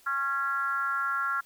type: tone with frequency modulation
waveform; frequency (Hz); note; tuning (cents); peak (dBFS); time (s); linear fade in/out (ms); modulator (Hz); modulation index
sine; 1378; F6; -24; -26; 0.06-1.41; 10; 284; 0.8
effects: white hiss -59 dBFS RMS until 1.45 s